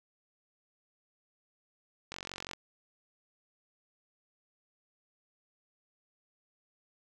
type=click train; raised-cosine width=0.2 ms; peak=-22 dBFS; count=20; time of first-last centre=2.12-2.534 s; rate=45.9 Hz; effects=none